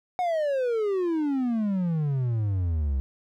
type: exponential sweep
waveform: triangle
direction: down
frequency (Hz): 740 to 64.9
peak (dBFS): -21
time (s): 0.19-3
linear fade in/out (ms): 0
effects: none